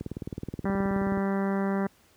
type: click train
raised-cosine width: 3 ms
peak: -20 dBFS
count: 23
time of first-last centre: 0.01-1.174 s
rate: 18.9 Hz
type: harmonic tone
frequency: 196 Hz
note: G3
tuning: in tune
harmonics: 1 / 2 / 3 / 4 / 5 / 6 / 7 / 8 / 9 / 10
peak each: -26 / -32 / -36 / -38 / -40 / -42 / -43 / -44 / -45 / -46 dBFS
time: 0.65-1.87 s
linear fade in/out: 5 ms
effects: pink hiss -61 dBFS RMS until 2.16 s + high-pass 60 Hz 12 dB/octave